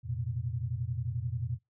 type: chord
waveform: sine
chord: F suspended fourth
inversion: none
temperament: equal with one note detuned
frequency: 87.31 / 116.54 / 127.9 Hz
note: F2 / Bb2 / C3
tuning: 0 / 0 / -39 cents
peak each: -38 / -34 / -36 dBFS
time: 0.03-1.59 s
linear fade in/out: 50 ms
effects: noise-tail reverb RT60 0.2 s tail -25 dB re dry